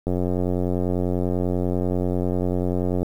click train, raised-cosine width 2 ms, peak -11 dBFS, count 268, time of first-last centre 0.07-3.03 s, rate 90.2 Hz, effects 8-bit

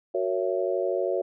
sine chord, F# dominant seventh, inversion none, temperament just, 370 / 462.5 / 555 / 666 Hz, F#4 / A#4 / C#5 / E5, 0 / -14 / +2 / +18 cents, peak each -28 / -31 / -28 / -31 dBFS, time 0.14-1.22 s, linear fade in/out 10 ms, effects none

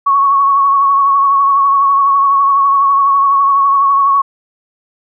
sine tone with vibrato, 1108.7 Hz, C#6, in tune, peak -7 dBFS, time 0.06-4.22 s, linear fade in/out 10 ms, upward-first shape triangle, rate 12 Hz, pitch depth 37 cents each way, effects none

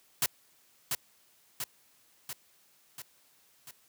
white noise with echo, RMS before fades -27 dBFS, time 0.22-0.26 s, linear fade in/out 2 ms, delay 690 ms, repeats 5, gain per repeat -4 dB, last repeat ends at 3.71 s, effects white hiss -65 dBFS RMS until 3.88 s + high-pass 80 Hz 12 dB/octave

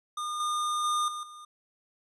square tone with level steps, 1215 Hz, D#6, 42 cents flat, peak -32 / -28 / -26 / -35 / -45 dBFS, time 0.17-1.45 s, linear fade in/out 5 ms, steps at 0.4 / 0.84 / 1.08 / 1.23 s, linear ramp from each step 2 ms, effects resampled to 24000 Hz

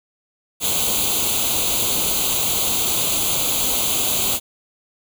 white noise with comb filter, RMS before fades -20 dBFS, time 0.6-4.4 s, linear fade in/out 50 ms, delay 0.28 ms, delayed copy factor +0.85, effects none

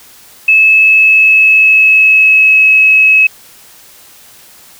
sine tone with pitch glide, 2600 to 2572 Hz, E7 to E7, -24 to -43 cents, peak -3 dBFS, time 0.48-3.27 s, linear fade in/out 5 ms, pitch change -19 cents, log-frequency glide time 0.69-2.67 s, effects white hiss -39 dBFS RMS until 4.79 s

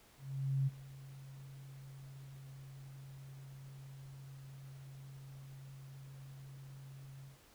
sine tone with ADSR envelope, 135.5 Hz, C#3, 39 cents flat, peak -29 dBFS, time 0.18-7.39 s, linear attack 490 ms, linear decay 26 ms, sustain -20 dB, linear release 140 ms, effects pink hiss -64 dBFS RMS until 7.54 s

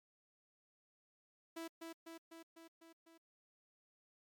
sawtooth tone with echo, 329.6 Hz, E4, in tune, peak -40 dBFS, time 1.56-1.68 s, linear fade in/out 10 ms, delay 250 ms, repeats 6, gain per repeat -3 dB, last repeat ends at 3.18 s, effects MP3 96 kbps

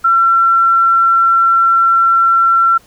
sine tone, 1355 Hz, E6, 47 cents sharp, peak -7 dBFS, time 0.04-2.78 s, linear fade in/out 10 ms, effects pink hiss -47 dBFS RMS until 2.86 s

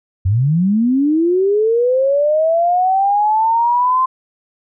sine linear sweep, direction up, 87.31 to 1046.5 Hz, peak -11 dBFS, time 0.25-4.06 s, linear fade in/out 10 ms, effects none

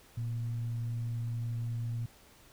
sine tone with frequency modulation, 116.54 Hz, A#2, in tune, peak -32 dBFS, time 0.17-2.06 s, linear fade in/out 5 ms, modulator 128 Hz, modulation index 0.22, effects pink hiss -59 dBFS RMS until 2.52 s

